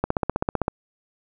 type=click train; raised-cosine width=1 ms; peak=-7 dBFS; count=11; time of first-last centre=0.04-0.681 s; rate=15.6 Hz; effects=none